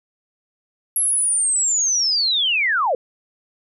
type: linear sweep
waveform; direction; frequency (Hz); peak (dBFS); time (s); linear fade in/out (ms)
sine; down; 11310 to 456.2; -16; 0.96-2.95; 2
effects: none